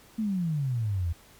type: exponential sweep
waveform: sine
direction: down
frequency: 227.1 to 80.2 Hz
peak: -25 dBFS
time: 0.18-1.13 s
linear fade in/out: 10 ms
effects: pink hiss -55 dBFS RMS until 1.39 s + MP3 96 kbps